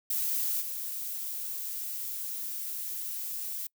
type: noise with level steps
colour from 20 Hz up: violet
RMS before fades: -30 / -36 dBFS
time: 0.1-3.67 s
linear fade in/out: 5 ms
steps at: 0.6 s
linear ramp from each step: 20 ms
effects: noise-tail reverb RT60 0.1 s tail -26 dB re dry